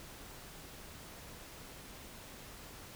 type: silence
effects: pink hiss -51 dBFS RMS until 2.95 s